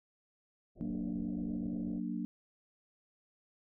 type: low-pass noise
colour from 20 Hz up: pink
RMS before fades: -49 dBFS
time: 0.75-2.01 s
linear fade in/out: 50 ms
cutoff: 700 Hz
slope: 96 dB/octave
type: chord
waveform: sine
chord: Gb augmented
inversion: none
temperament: equal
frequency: 185 / 233.1 / 293.7 Hz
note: Gb3 / Bb3 / D4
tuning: 0 / 0 / 0 cents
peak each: -39 / -38 / -40 dBFS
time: 0.81-2.25 s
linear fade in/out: 0 ms
effects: none